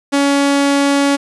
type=tone; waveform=sawtooth; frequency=281.1 Hz; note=C#4; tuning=24 cents sharp; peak=-7 dBFS; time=0.12-1.17 s; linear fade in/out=20 ms; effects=resampled to 24000 Hz + 7-bit